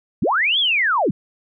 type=linear two-way sweep; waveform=sine; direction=up then down; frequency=110.9 to 3487 to 123.7 Hz; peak=-15 dBFS; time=0.22-1.11 s; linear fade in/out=5 ms; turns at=0.59 s; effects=none